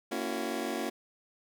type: chord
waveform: 25% pulse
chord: F# dominant seventh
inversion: first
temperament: just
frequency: 231.2 / 277.5 / 333 / 370 Hz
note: A#3 / C#4 / E4 / F#4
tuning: -14 / +2 / +18 / 0 cents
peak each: -34 dBFS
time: 0.11-0.9 s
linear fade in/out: 10 ms
effects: none